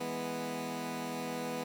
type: chord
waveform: 15% pulse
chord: E major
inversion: none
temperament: equal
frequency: 164.81 / 207.7 / 246.9 Hz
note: E3 / G#3 / B3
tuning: 0 / 0 / 0 cents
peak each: -36 / -37 / -31 dBFS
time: 0-1.64 s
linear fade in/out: 10 ms
effects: 11-bit